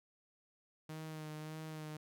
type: tone with vibrato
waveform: sawtooth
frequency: 155.56 Hz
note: D#3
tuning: in tune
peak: -40 dBFS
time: 0.89-1.97 s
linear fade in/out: 5 ms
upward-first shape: sine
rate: 1.7 Hz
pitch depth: 25 cents each way
effects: none

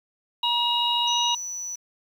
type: harmonic tone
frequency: 954 Hz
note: A#5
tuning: 40 cents sharp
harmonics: 1 / 3 / 4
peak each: -25 / -25 / -25 dBFS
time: 0.43-1.35 s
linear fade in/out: 5 ms
type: tone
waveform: sine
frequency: 5940 Hz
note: F#8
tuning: 6 cents sharp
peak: -30 dBFS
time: 1.07-1.76 s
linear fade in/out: 10 ms
effects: 8-bit

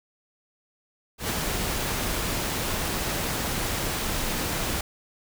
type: noise with ADSR envelope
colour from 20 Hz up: pink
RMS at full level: -26 dBFS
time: 1.18-4.81 s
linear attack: 120 ms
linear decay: 8 ms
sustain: -2 dB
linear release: 4 ms
effects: none

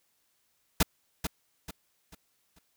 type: noise with echo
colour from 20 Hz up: pink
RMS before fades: -22 dBFS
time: 0.8-0.83 s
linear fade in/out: 5 ms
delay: 440 ms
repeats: 4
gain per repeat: -9 dB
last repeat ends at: 2.59 s
effects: white hiss -73 dBFS RMS until 2.76 s

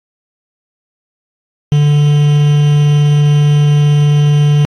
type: tone with quantisation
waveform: triangle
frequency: 146.83 Hz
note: D3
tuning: in tune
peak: -4 dBFS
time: 1.72-4.65 s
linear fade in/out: 0 ms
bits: 4
effects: low-pass 5000 Hz 12 dB/octave + AAC 32 kbps

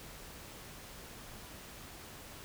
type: silence
effects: pink hiss -50 dBFS RMS until 2.44 s

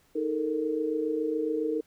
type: tone cluster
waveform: sine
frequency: 313.2 / 433.2 / 460.4 Hz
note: D#4 / A4 / A#4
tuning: +11 / -27 / -22 cents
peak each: -30 / -34 / -29 dBFS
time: 0.15-1.81 s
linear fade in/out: 10 ms
effects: pink hiss -65 dBFS RMS until 1.86 s

